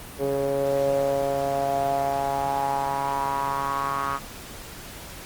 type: tone with band-pass filter sweep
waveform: sawtooth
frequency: 138.59 Hz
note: C#3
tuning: in tune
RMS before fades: -25 dBFS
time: 0.18-4.2 s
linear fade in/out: 50 ms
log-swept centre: 470 to 1200 Hz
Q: 6.5
effects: pink hiss -40 dBFS RMS until 5.25 s + Opus 32 kbps